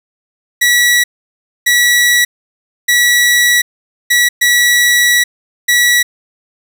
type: tone bursts at uneven times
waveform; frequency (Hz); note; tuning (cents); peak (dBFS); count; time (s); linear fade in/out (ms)
sawtooth; 1939; B6; -32; -4; 6; 0.61-1.04 / 1.66-2.25 / 2.88-3.62 / 4.1-4.29 / 4.41-5.24 / 5.68-6.03; 10
effects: none